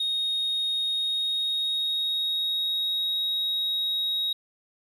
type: tone with pitch glide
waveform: triangle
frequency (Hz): 3729 to 3788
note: A#7 to A#7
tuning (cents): 0 to +27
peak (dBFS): -22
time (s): 0-4.33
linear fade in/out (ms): 5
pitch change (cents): +27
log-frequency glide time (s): 0.87-3.22
effects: tanh soft clip ceiling -20 dBFS + 10-bit